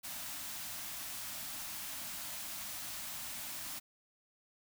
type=band-stop noise; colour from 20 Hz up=white; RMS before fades=-43 dBFS; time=0.03-3.8 s; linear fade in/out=20 ms; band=330 to 570 Hz; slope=96 dB/octave; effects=none

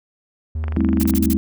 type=tone with vibrato; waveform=triangle; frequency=77.78 Hz; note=D#2; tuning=in tune; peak=-19 dBFS; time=0.55-1.37 s; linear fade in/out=5 ms; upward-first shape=sine; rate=4.9 Hz; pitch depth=13 cents each way
type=click train; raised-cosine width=0.5 ms; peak=-17 dBFS; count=13; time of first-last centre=0.64-1.138 s; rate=24.1 Hz
type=chord; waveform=sine; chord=A minor seventh; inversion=third; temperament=equal with one note detuned; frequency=196 / 220 / 261.6 / 323.4 Hz; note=G3 / A3 / C4 / E4; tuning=0 / 0 / 0 / -33 cents; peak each=-21 / -21 / -21 / -22 dBFS; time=0.77-1.37 s; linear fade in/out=0 ms
type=noise bursts; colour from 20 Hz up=blue; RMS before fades=-26 dBFS; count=5; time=1-1.333 s; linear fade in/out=0 ms; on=33 ms; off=42 ms
effects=none

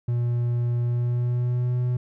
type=tone with pitch glide; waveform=triangle; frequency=120.1 to 123.83 Hz; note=B2 to B2; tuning=-48 to +5 cents; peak=-19 dBFS; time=0.08-1.97 s; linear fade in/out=5 ms; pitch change=+53 cents; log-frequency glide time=0.83-1.77 s; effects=none

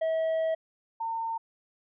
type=tone pair in turn; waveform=triangle / sine; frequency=645 / 908.2 Hz; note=E5 / A#5; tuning=-38 / -45 cents; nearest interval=tritone; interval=593 cents; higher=second; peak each=-23 / -29 dBFS; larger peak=first; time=0.01-0.55 / 1-1.38 s; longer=first; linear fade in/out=10 ms; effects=resampled to 8000 Hz

